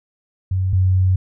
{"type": "tone pair in turn", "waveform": "sine", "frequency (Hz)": [93.7, 93.11], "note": ["F#2", "F#2"], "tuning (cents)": [22, 11], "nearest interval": "unison", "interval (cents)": 11, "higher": "first", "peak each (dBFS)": [-16, -12], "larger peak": "second", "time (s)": [[0.51, 0.73], [0.73, 1.16]], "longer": "second", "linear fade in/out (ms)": 5, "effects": []}